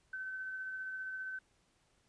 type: tone with tremolo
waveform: sine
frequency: 1529 Hz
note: G6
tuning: 44 cents flat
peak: -38 dBFS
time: 0.13-1.39 s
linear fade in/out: 5 ms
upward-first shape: sine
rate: 15 Hz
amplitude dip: 25%
effects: pink hiss -73 dBFS RMS until 2.08 s + resampled to 22050 Hz